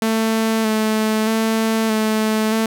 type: tone with vibrato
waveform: sawtooth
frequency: 220 Hz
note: A3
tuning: in tune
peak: -12 dBFS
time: 0.02-2.66 s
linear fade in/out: 2 ms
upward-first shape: square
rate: 0.8 Hz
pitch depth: 20 cents each way
effects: none